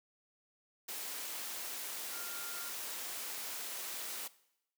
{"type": "tone in noise", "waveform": "sine", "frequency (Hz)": 1400, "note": "F6", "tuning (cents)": 4, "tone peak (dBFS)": -50, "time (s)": [2.12, 2.7], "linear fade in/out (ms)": 10, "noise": "white", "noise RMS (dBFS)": -42, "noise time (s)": [0.88, 4.28], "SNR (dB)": -11, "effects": ["noise-tail reverb RT60 0.8 s tail -19 dB re dry", "high-pass 300 Hz 12 dB/octave"]}